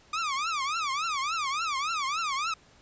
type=tone with vibrato; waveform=sawtooth; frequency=1201 Hz; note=D6; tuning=38 cents sharp; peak=-24 dBFS; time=0.13-2.54 s; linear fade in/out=5 ms; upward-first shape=triangle; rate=3.5 Hz; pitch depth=250 cents each way; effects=pink hiss -58 dBFS RMS until 2.81 s + resampled to 16000 Hz